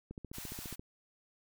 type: click train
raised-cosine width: 3 ms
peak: -31 dBFS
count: 11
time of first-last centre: 0.11-0.795 s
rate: 14.6 Hz
type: band-stop noise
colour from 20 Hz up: white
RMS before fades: -46 dBFS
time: 0.33-0.76 s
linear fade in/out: 20 ms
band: 140 to 600 Hz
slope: 96 dB/octave
effects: none